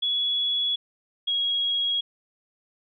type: tone pair in turn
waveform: sine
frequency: 3380 / 3305 Hz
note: G#7 / G#7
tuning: +30 / -9 cents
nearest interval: unison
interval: 39 cents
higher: first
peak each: -22 dBFS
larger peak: neither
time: 0.02-0.76 / 1.27-2.01 s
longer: neither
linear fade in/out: 10 ms
effects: none